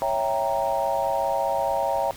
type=chord; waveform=sine; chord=C# diminished seventh; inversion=none; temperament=equal; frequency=554.4 / 659.3 / 784 / 932.3 Hz; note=C#5 / E5 / G5 / Bb5; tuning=0 / 0 / 0 / 0 cents; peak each=-27 dBFS; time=0.02-2.11 s; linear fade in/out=0 ms; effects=pink hiss -43 dBFS RMS until 2.16 s